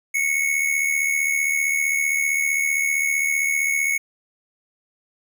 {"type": "tone with amplitude modulation", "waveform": "square", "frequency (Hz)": 2204, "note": "C#7", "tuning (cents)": -11, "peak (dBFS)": -17, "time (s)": [0.14, 3.98], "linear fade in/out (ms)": 10, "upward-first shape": "sine", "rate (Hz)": 75.4, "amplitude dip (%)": 60, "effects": []}